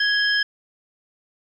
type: tone cluster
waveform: sine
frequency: 1662 / 3159 / 5160 Hz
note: G#6 / G7 / E8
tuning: +1 / +13 / -38 cents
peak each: -19 / -25 / -25 dBFS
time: 0-0.43 s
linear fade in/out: 5 ms
effects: 9-bit